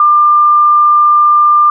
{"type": "tone", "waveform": "sine", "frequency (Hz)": 1195, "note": "D6", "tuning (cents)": 30, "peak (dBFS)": -4, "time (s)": [0, 1.7], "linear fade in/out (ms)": 2, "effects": []}